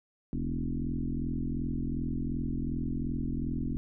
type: tone with frequency modulation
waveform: sine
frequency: 138.8 Hz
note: C#3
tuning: 3 cents sharp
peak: -29 dBFS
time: 0.33-3.77 s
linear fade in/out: 0 ms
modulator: 42.7 Hz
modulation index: 3.7
effects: none